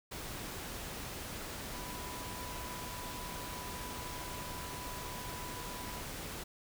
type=tone in noise; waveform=sine; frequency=989 Hz; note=B5; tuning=2 cents sharp; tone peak=-47 dBFS; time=1.73-6.01 s; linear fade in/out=10 ms; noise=pink; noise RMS=-43 dBFS; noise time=0.11-6.44 s; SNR=-7 dB; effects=none